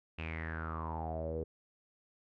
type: tone with low-pass filter sweep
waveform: sawtooth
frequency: 80.6 Hz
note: E2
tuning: 38 cents flat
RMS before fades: -39 dBFS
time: 0.18-1.44 s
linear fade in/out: 10 ms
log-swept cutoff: 2700 to 440 Hz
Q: 9
effects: none